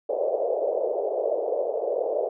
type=band-pass noise; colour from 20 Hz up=white; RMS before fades=-26 dBFS; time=0.09-2.29 s; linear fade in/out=5 ms; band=430 to 630 Hz; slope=48 dB/octave; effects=none